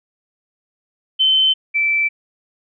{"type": "tone pair in turn", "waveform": "sine", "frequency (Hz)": [3073, 2327], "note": ["G7", "D7"], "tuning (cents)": [-35, -17], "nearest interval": "perfect fourth", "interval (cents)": 482, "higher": "first", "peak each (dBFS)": [-11, -14], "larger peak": "first", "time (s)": [[1.19, 1.54], [1.74, 2.09]], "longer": "neither", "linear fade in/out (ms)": 20, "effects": []}